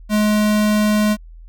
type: tone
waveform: square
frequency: 211.3 Hz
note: G#3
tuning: 30 cents sharp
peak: -14 dBFS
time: 0.09-1.17 s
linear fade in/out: 50 ms
effects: added 41 Hz sine -36 dBFS peak until 1.48 s